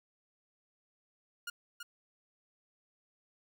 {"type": "tone with echo", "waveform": "sawtooth", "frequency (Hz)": 1424, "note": "F6", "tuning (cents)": 33, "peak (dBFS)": -34, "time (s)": [1.47, 1.5], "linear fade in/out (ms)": 5, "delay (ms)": 330, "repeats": 1, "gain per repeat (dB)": -5, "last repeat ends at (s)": 1.83, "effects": []}